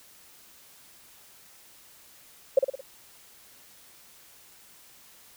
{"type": "tone with echo", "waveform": "sine", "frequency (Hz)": 537, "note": "C5", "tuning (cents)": 45, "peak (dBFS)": -13, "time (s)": [2.57, 2.59], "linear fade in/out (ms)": 5, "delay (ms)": 55, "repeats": 4, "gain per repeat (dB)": -6, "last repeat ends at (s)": 2.81, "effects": ["white hiss -54 dBFS RMS until 5.36 s"]}